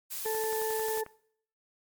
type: noise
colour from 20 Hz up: blue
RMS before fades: -37 dBFS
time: 0.1-1.02 s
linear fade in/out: 20 ms
type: harmonic tone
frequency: 439.3 Hz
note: A4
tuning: 3 cents flat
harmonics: 1 / 2 / 4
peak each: -30 / -36 / -42 dBFS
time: 0.25-1.04 s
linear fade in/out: 10 ms
type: click train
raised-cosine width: 0.5 ms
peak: -30 dBFS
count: 10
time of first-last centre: 0.26-1.064 s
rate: 11.2 Hz
effects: noise-tail reverb RT60 0.6 s tail -21 dB re dry + MP3 96 kbps